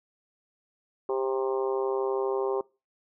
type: harmonic tone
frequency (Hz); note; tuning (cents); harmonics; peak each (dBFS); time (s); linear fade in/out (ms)
132.3; C3; +20; 3 / 4 / 5 / 6 / 7 / 8 / 9; -27 / -33 / -42 / -37 / -39 / -38 / -48; 1.09-2.61; 2
effects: noise-tail reverb RT60 0.3 s tail -24 dB re dry